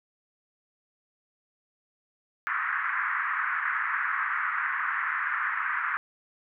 white band-pass noise, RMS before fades -29 dBFS, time 2.47-5.97 s, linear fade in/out 0 ms, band 1100 to 1900 Hz, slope 48 dB/octave, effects none

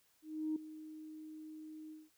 sine tone with ADSR envelope, 311.1 Hz, D#4, in tune, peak -32 dBFS, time 0.22-2.1 s, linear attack 340 ms, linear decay 4 ms, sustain -15 dB, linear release 190 ms, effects tanh soft clip ceiling -28 dBFS + white hiss -73 dBFS RMS until 2.17 s

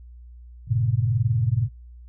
sine chord, G diminished, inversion none, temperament equal, 98 / 116.54 / 138.59 Hz, G2 / Bb2 / Db3, 0 / 0 / 0 cents, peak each -26 / -21 / -26 dBFS, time 0.67-1.69 s, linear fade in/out 50 ms, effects noise-tail reverb RT60 0.2 s tail -21 dB re dry + added 60 Hz sine -41 dBFS peak until 2.08 s

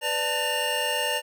square tone cluster, 497.6 / 588 / 890 / 1813 / 2822 Hz, B4 / D5 / A5 / A#6 / F7, +13 / +2 / +20 / -49 / +17 cents, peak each -34 / -32 / -32 / -32 / -29 dBFS, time 0.01-1.22 s, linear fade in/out 50 ms, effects none

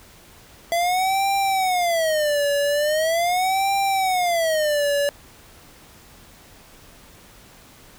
square tone with vibrato, 671 Hz, E5, 31 cents sharp, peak -19 dBFS, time 0.72-5.09 s, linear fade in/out 0 ms, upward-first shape sine, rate 0.41 Hz, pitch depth 280 cents each way, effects pink hiss -48 dBFS RMS until 7.98 s

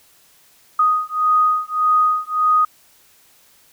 sine beating tone pair, 1244.5 / 1246.2 Hz, D#6 / D#6, 0 / +2 cents, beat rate 1.7 Hz, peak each -17 dBFS, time 0.79-2.65 s, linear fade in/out 5 ms, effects white hiss -53 dBFS RMS until 3.72 s

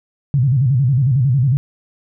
sine tone with vibrato, 130.81 Hz, C3, in tune, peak -11 dBFS, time 0.34-1.57 s, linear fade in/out 0 ms, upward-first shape square, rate 11 Hz, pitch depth 140 cents each way, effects none

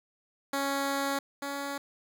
10% pulse tone pair in turn, 277.2 / 280.7 Hz, C#4 / C#4, 0 / +22 cents, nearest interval unison, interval 22 cents, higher second, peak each -20 / -25 dBFS, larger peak first, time 0.53-1.19 / 1.42-1.78 s, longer first, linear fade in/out 5 ms, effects none

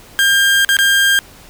30% pulse tone with dropouts, 1600 Hz, G6, 35 cents sharp, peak -7 dBFS, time 0.19-1.19 s, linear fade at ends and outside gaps 0 ms, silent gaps 0.648-0.69 / 0.768-0.788 s, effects pink hiss -41 dBFS RMS until 1.49 s

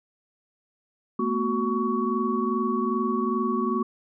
sine tone cluster, 220.7 / 243.2 / 369.7 / 1122 Hz, A3 / B3 / F#4 / C#6, +5 / -26 / -1 / +21 cents, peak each -28 dBFS, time 1.19-3.83 s, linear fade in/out 5 ms, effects none

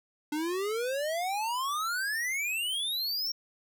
square exponential sweep, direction up, 293.7 to 5600 Hz, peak -30 dBFS, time 0.32-3.32 s, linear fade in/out 5 ms, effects none

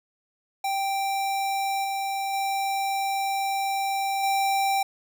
square tone with level steps, 784 Hz, G5, in tune, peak -25 / -27 / -25 / -22 dBFS, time 0.64-4.83 s, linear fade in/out 5 ms, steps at 1.84 / 2.33 / 4.23 s, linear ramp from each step 5 ms, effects none

